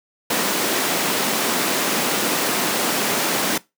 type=high-pass noise; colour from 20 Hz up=pink; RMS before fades=-21 dBFS; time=0.3-3.58 s; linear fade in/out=5 ms; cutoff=200 Hz; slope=24 dB/octave; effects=noise-tail reverb RT60 0.2 s tail -20 dB re dry